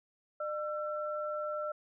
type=tone pair together; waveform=sine; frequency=603 / 1344.7 Hz; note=D5 / E6; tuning=+46 / +34 cents; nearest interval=octave + major second; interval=1388 cents; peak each=-35 / -38 dBFS; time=0.4-1.72 s; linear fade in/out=5 ms; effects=none